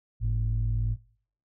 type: tone pair together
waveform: sine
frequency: 49 / 110 Hz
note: G1 / A2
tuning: 0 / 0 cents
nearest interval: octave + major second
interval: 1400 cents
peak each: -25 dBFS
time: 0.2-0.97 s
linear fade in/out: 50 ms
effects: noise-tail reverb RT60 0.6 s tail -25 dB re dry + tanh soft clip ceiling -19 dBFS